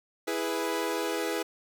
sawtooth chord, E major, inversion none, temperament equal, 329.6 / 415.3 / 493.9 Hz, E4 / G#4 / B4, 0 / 0 / 0 cents, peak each -29 dBFS, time 0.27-1.43 s, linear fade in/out 10 ms, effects none

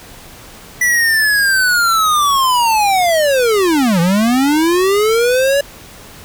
square linear two-way sweep, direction down then up, 1975.5 to 164.1 to 572 Hz, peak -11 dBFS, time 0.81-5.61 s, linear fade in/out 5 ms, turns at 4 s, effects pink hiss -37 dBFS RMS until 6.24 s

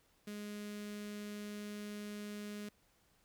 sawtooth tone with notch filter, 207.7 Hz, G#3, in tune, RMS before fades -45 dBFS, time 0.27-2.69 s, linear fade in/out 5 ms, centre 870 Hz, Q 1, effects pink hiss -72 dBFS RMS until 3.24 s

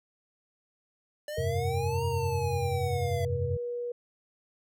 square exponential two-way sweep, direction up then down, 587.3 to 943 to 671 Hz, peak -35 dBFS, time 1.28-3.25 s, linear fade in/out 2 ms, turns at 2.05 s
sine tone with pitch glide, 466.2 to 482.4 Hz, A#4 to B4, 0 to -41 cents, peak -31 dBFS, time 1.37-3.92 s, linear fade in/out 5 ms, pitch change +59 cents, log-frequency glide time 2.21-2.8 s
sine chord, F suspended second, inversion none, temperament equal with one note detuned, 87.76 / 98 / 130.81 Hz, F2 / G2 / C3, +9 / 0 / 0 cents, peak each -33 dBFS, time 1.38-3.57 s, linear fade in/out 5 ms
effects none

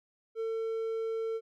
triangle tone, 450 Hz, A4, 39 cents sharp, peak -29 dBFS, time 0.35-1.41 s, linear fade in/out 50 ms, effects none

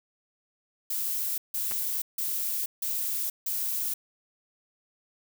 violet noise bursts, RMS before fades -30 dBFS, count 5, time 0.9-3.94 s, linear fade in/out 5 ms, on 480 ms, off 160 ms
clicks, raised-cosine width 0.3 ms, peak -23 dBFS, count 2, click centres 1.712 / 1.72 s
effects none

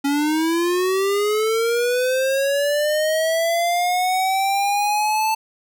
square linear sweep, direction up, 277.2 to 883 Hz, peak -18 dBFS, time 0.04-5.35 s, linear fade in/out 10 ms, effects none

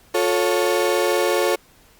35% pulse chord, F augmented, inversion none, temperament equal with one note detuned, 356.2 / 440 / 554.4 Hz, F4 / A4 / C#5, +34 / 0 / 0 cents, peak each -20 dBFS, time 0.14-1.56 s, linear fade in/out 10 ms, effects pink hiss -53 dBFS RMS until 1.99 s + Opus 48 kbps

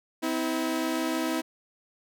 sawtooth tone pair together, 256.2 / 322.8 Hz, C4 / E4, -36 / -36 cents, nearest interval major third, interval 400 cents, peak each -27 / -24 dBFS, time 0.22-1.42 s, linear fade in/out 20 ms, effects none

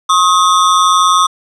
square ring-modulated tone, 1174.7 Hz, D6, in tune, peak -5 dBFS, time 0.09-1.27 s, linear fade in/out 10 ms, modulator 89.7 Hz, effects resampled to 22050 Hz + 7-bit

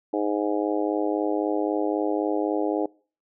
harmonic tone, 103.83 Hz, G#2, in tune, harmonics 3 / 4 / 5 / 6 / 7 / 8, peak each -26 / -28 / -30 / -32 / -33 / -34 dBFS, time 0.13-2.86 s, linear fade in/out 5 ms, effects noise-tail reverb RT60 0.4 s tail -24 dB re dry

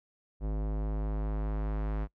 square tone with low-pass filter sweep, 52.4 Hz, G#1, 16 cents sharp, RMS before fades -32 dBFS, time 0.4-2.08 s, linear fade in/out 50 ms, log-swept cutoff 630 to 1600 Hz, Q 0.78, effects noise-tail reverb RT60 0.1 s tail -23 dB re dry

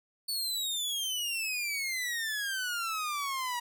sawtooth exponential sweep, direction down, 4497 to 953 Hz, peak -28 dBFS, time 0.28-3.6 s, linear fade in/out 10 ms, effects none

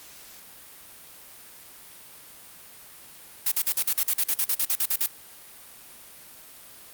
blue noise bursts, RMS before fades -23 dBFS, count 16, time 3.46-5.063 s, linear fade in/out 5 ms, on 58 ms, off 45 ms, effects white hiss -47 dBFS RMS until 6.93 s + Opus 48 kbps

